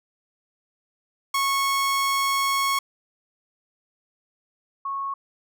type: tone pair in turn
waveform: sawtooth / sine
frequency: 1100 / 1100 Hz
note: C#6 / C#6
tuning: -14 / -14 cents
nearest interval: unison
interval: 0 cents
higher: neither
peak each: -17 / -26 dBFS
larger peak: first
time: 1.34-2.79 / 4.85-5.14 s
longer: first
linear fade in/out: 5 ms
effects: none